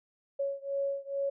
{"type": "beating tone pair", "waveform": "sine", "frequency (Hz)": [554.4, 556.7], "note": ["C#5", "C#5"], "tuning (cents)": [0, 7], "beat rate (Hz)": 2.3, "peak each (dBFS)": [-33, -34], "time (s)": [0.39, 1.3], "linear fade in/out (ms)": 10, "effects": []}